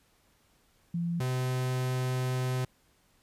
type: tone pair in turn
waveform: sine / 45% pulse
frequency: 170.7 / 127.88 Hz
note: F3 / C3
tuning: -39 / -39 cents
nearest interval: perfect fourth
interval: 500 cents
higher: first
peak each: -28 dBFS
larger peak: neither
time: 0.94-1.2 / 1.2-2.65 s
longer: second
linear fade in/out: 5 ms
effects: pink hiss -67 dBFS RMS until 3.22 s + resampled to 32000 Hz